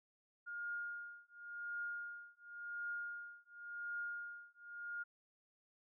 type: tone with tremolo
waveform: sine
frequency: 1419 Hz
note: F6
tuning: 27 cents sharp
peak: -39 dBFS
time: 0.46-5.04 s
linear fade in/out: 20 ms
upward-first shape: triangle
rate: 0.92 Hz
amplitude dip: 100%
effects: none